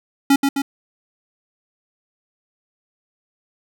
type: tone with echo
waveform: square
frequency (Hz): 277.2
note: C#4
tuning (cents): 0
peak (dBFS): -11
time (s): 0.3-0.36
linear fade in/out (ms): 5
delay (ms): 130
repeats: 2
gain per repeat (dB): -4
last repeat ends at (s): 0.62
effects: none